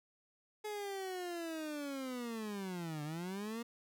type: linear two-way sweep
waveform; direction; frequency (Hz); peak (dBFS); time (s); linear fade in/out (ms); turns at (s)
30% pulse; down then up; 427 to 146 to 238.1; -37; 0.64-3.63; 10; 3.03
effects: none

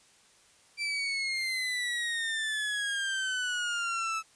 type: exponential sweep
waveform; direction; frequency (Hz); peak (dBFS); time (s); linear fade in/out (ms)
30% pulse; down; 2349 to 1301; -27; 0.77-4.23; 50
effects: white hiss -61 dBFS RMS until 4.35 s + resampled to 22050 Hz

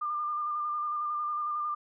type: tone with vibrato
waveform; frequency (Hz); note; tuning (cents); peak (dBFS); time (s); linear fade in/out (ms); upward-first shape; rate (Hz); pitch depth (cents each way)
sine; 1200; D6; +37; -29; 0.01-1.75; 10; square; 11; 18
effects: none

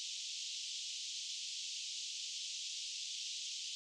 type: band-pass noise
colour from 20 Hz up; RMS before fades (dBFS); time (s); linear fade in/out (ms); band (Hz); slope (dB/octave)
pink; -44; 0-3.75; 0; 2900 to 7100; 48
effects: none

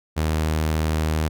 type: tone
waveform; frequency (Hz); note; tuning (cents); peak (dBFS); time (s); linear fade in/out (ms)
sawtooth; 78.3; D#2; +11; -16; 0.16-1.29; 20
effects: none

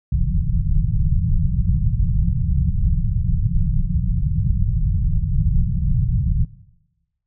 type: low-pass noise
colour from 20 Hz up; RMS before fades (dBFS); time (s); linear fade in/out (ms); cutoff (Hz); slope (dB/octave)
pink; -18; 0.12-6.45; 5; 180; 96
effects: noise-tail reverb RT60 1.0 s tail -19 dB re dry

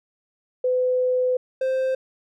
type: tone pair in turn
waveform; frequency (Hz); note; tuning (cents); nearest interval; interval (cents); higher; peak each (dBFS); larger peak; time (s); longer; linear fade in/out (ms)
sine / triangle; 505 / 522.9; B4 / C5; +39 / -1; minor second; 60; second; -18; neither; 0.64-1.37 / 1.61-1.95; first; 5
effects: none

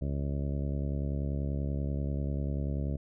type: harmonic tone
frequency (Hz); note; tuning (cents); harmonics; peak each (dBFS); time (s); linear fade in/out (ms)
70.3; C#2; +25; 1 / 2 / 3 / 4 / 5 / 6 / 7 / 8 / 9; -32 / -34 / -39 / -42 / -47 / -48 / -51 / -47 / -50; 0.01-2.97; 10
effects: none

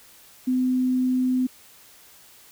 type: tone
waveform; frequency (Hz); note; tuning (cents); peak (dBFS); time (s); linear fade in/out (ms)
sine; 254.8; C4; -46; -19; 0.47-1.47; 10
effects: white hiss -51 dBFS RMS until 2.51 s

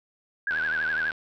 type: tone with vibrato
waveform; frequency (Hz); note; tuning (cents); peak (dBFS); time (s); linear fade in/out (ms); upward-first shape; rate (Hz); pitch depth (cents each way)
sine; 1568; G6; 0; -24; 0.47-1.11; 2; triangle; 12; 140
type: click train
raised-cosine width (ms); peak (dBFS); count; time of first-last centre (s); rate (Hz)
0.3; -21; 49; 0.51-1.118; 78.9
effects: none

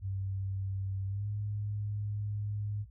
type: tone with pitch glide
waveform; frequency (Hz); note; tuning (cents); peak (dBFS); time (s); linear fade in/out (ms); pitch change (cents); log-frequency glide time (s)
sine; 96.8 to 103.75; G2 to G#2; -21 to -1; -32; 0.01-2.86; 50; +120; 1.07-1.27
effects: added 60 Hz sine -51 dBFS peak until 2.9 s

